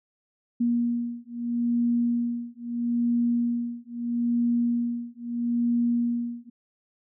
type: beating tone pair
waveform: sine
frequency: 237.3 / 238.07 Hz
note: A#3 / A#3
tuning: +31 / +37 cents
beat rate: 0.77 Hz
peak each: -26 dBFS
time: 0.6-6.5 s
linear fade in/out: 10 ms
effects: none